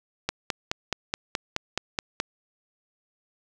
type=click train; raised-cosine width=0.2 ms; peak=-8 dBFS; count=10; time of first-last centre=0.29-2.201 s; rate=4.71 Hz; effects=none